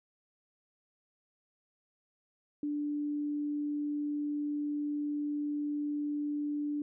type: tone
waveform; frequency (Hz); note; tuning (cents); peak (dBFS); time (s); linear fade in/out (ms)
sine; 293.7; D4; 0; -31; 2.63-6.82; 2
effects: none